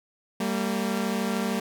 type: tone pair together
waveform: sawtooth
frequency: 196 / 229.1 Hz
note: G3 / A#3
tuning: 0 / -30 cents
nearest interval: minor third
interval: 270 cents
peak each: -24 dBFS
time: 0.4-1.6 s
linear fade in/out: 5 ms
effects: none